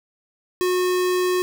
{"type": "tone", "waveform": "square", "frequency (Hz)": 363.6, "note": "F#4", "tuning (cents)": -30, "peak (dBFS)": -19, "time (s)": [0.61, 1.42], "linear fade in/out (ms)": 0, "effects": ["9-bit"]}